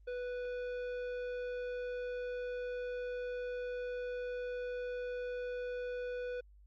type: tone with tanh clipping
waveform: sine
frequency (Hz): 493.9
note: B4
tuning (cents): 0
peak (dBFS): -39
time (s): 0.07-6.41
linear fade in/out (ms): 10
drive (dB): 12
effects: added 50 Hz sine -57 dBFS peak until 6.66 s + Opus 24 kbps